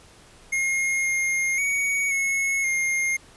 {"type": "tone with pitch steps", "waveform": "square", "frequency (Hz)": [2142, 2130, 2241, 2185, 2126], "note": ["C7", "C7", "C#7", "C#7", "C7"], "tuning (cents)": [40, 30, 18, -26, 27], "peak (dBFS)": -22, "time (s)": [0.52, 3.17], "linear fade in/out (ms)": 10, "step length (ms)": 530, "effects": ["pink hiss -51 dBFS RMS until 3.36 s", "resampled to 24000 Hz"]}